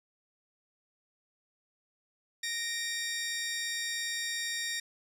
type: tone pair together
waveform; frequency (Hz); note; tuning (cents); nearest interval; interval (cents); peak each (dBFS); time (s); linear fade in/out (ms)
15% pulse; 1857.4 / 2349; A#6 / D7; -7 / 0; major third; 407; -27 / -34; 2.43-4.8; 5
effects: resampled to 32000 Hz